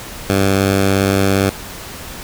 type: tone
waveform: 10% pulse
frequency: 97.5 Hz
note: G2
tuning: 9 cents flat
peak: -4 dBFS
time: 0.29-1.5 s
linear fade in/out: 10 ms
effects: pink hiss -31 dBFS RMS until 2.23 s